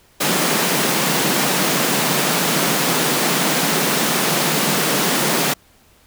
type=high-pass noise; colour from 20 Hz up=pink; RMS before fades=-18 dBFS; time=0.2-5.54 s; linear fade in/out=10 ms; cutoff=140 Hz; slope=96 dB/octave; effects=pink hiss -53 dBFS RMS until 6.06 s